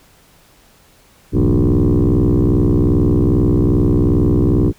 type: tone with frequency modulation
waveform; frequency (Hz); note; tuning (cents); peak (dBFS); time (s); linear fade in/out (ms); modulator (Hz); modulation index
sine; 103.3; G#2; -9; -8; 1.32-4.73; 50; 62.5; 4.4
effects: tanh soft clip ceiling -8 dBFS + pink hiss -50 dBFS RMS until 4.78 s